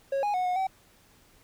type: tone with pitch steps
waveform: triangle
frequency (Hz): 548 / 826 / 733 / 725 / 764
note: C#5 / G#5 / F#5 / F#5 / G5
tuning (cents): -20 / -10 / -16 / -35 / -45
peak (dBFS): -23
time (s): 0.12-0.67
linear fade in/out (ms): 5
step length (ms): 110
effects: pink hiss -60 dBFS RMS until 1.43 s